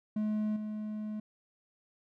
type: tone with level steps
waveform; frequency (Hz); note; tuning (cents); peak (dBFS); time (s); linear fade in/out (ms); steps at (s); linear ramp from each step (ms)
triangle; 213.3; G#3; +46; -27 / -33; 0.16-1.2; 5; 0.56; 5
effects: none